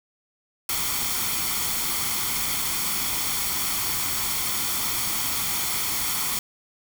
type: noise with comb filter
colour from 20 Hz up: white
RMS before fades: -26 dBFS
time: 0.69-6.39 s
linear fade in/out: 2 ms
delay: 0.9 ms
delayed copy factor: +0.55
effects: none